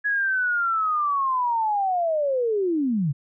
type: linear sweep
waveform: sine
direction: down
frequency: 1685 to 128.8 Hz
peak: -20 dBFS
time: 0.04-3.13 s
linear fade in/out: 20 ms
effects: none